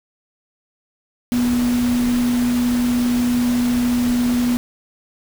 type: tone in noise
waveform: sine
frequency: 243.5 Hz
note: B3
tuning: 24 cents flat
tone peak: -15 dBFS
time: 1.32-4.57 s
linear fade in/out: 0 ms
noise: pink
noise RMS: -29 dBFS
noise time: 1.32-4.57 s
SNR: +11 dB
effects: none